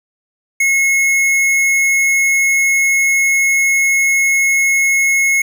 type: tone with hard clipping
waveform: sine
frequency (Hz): 2174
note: C#7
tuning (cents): -34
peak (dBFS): -12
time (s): 0.6-5.42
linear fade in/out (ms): 5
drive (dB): 14
effects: none